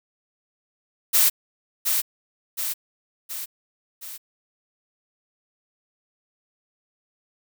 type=noise with echo; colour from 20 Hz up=blue; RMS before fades=-17 dBFS; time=1.13-1.3 s; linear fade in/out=20 ms; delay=720 ms; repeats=4; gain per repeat=-5 dB; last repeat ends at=4.18 s; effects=none